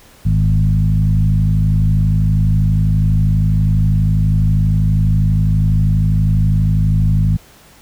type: tone with frequency modulation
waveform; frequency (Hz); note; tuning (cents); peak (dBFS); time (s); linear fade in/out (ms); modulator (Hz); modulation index
sine; 103.83; G#2; 0; -10; 0.25-7.37; 10; 52.3; 1.3
effects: pink hiss -45 dBFS RMS until 7.81 s